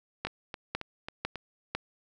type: two click trains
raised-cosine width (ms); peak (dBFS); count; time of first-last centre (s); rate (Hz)
0.3; -21 / -14; 5 / 4; 0.27-1.357 / 0.25-1.75; 3.68 / 2
effects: none